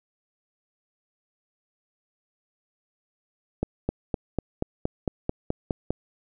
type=accelerating click train; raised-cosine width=2 ms; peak=-11 dBFS; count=11; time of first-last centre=3.63-5.906 s; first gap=260 ms; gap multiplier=0.97; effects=none